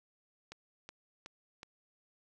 click train, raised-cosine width 0.2 ms, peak -29 dBFS, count 4, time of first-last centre 0.52-1.631 s, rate 2.7 Hz, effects none

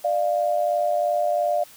sine tone pair together, 595.6 / 698.5 Hz, D5 / F5, +24 / 0 cents, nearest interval minor third, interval 276 cents, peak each -22 dBFS, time 0.04-1.64 s, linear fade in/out 10 ms, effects white hiss -48 dBFS RMS until 1.76 s

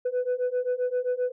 sine beating tone pair, 493.9 / 501.5 Hz, B4 / B4, 0 / +26 cents, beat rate 7.6 Hz, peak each -26 / -25 dBFS, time 0.05-1.32 s, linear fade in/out 10 ms, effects tanh soft clip ceiling -21 dBFS

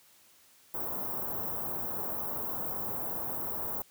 white band-stop noise, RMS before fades -35 dBFS, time 0.74-3.82 s, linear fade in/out 2 ms, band 1100 to 16000 Hz, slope 24 dB/octave, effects white hiss -61 dBFS RMS until 3.9 s + high-pass 60 Hz 12 dB/octave

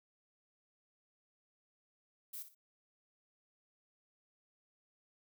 violet noise with echo, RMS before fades -45 dBFS, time 2.33-2.43 s, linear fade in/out 10 ms, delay 60 ms, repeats 2, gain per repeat -11 dB, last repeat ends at 2.55 s, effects none

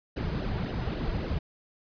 brown noise with flanger, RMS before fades -31 dBFS, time 0.16-1.39 s, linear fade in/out 10 ms, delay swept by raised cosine 0.84 to 3.94 ms, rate 3.7 Hz, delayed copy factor -0.75, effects resampled to 11025 Hz

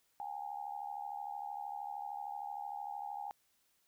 sine tone with amplitude modulation, 815 Hz, G#5, 33 cents flat, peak -36 dBFS, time 0.2-3.31 s, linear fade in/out 0 ms, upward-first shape sine, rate 73.1 Hz, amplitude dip 85%, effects white hiss -75 dBFS RMS until 3.87 s

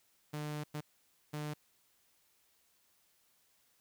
sawtooth tone bursts at uneven times, 149.8 Hz, D3, 35 cents sharp, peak -34 dBFS, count 3, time 0.33-0.64 / 0.74-0.81 / 1.33-1.54 s, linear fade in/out 10 ms, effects white hiss -72 dBFS RMS until 3.8 s

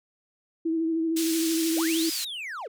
sine tone with vibrato, 325.7 Hz, E4, 21 cents flat, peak -23 dBFS, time 0.65-2.1 s, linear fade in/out 10 ms, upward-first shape sine, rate 13 Hz, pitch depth 29 cents each way
white band-pass noise, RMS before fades -32 dBFS, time 1.16-2.25 s, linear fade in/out 10 ms, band 2700 to 10000 Hz, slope 12 dB/octave
triangle linear two-way sweep, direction up then down, 370 to 5100 to 370 Hz, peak -31 dBFS, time 1.76-2.68 s, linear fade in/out 10 ms, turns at 2.1 s
effects none

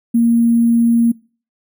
sine tone with sample-and-hold, 233.1 Hz, A#3, in tune, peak -9 dBFS, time 0.14-1.12 s, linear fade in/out 10 ms, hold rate 11025 Hz, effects noise-tail reverb RT60 0.4 s tail -24 dB re dry

